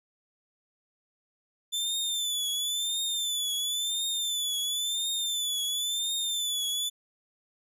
sawtooth tone with vibrato, 3520 Hz, A7, in tune, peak -25 dBFS, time 1.72-6.9 s, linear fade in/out 20 ms, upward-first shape triangle, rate 0.96 Hz, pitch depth 85 cents each way, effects resampled to 32000 Hz

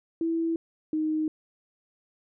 sine tone pair in turn, 329.6 / 311.1 Hz, E4 / D#4, 0 / 0 cents, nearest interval minor second, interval 100 cents, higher first, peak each -24 dBFS, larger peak neither, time 0.21-0.56 / 0.93-1.28 s, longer neither, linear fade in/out 2 ms, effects none

